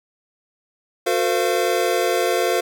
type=tone cluster; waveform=square; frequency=362.5 / 454.1 / 515 / 688 Hz; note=F#4 / A#4 / C5 / F5; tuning=-35 / -45 / -28 / -26 cents; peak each=-24 dBFS; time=1.06-2.61 s; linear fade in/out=10 ms; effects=none